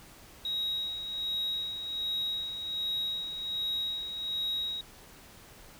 sine tone with tremolo, 3805 Hz, A#7, 35 cents sharp, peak -27 dBFS, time 0.45-4.81 s, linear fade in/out 2 ms, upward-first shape sine, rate 1.3 Hz, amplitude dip 60%, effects tanh soft clip ceiling -27 dBFS + pink hiss -53 dBFS RMS until 5.79 s

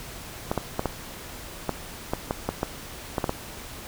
clicks, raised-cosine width 1 ms, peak -10 dBFS, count 12, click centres 0.515 / 0.577 / 0.794 / 0.857 / 1.693 / 2.135 / 2.309 / 2.49 / 2.631 / 3.182 / 3.242 / 3.294 s, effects pink hiss -40 dBFS RMS until 3.87 s

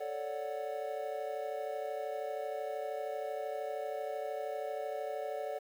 triangle chord, D major seventh, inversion second, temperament equal, 440 / 554.4 / 587.3 / 740 Hz, A4 / C#5 / D5 / F#5, 0 / 0 / 0 / 0 cents, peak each -40 / -40 / -38 / -40 dBFS, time 0-5.59 s, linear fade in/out 10 ms, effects 10-bit

